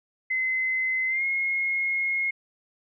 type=tone with pitch glide; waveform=sine; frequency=2050 to 2156 Hz; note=C7 to C#7; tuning=-36 to -49 cents; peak=-23 dBFS; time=0.3-2.31 s; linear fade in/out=10 ms; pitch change=+87 cents; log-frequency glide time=1.08-1.24 s; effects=none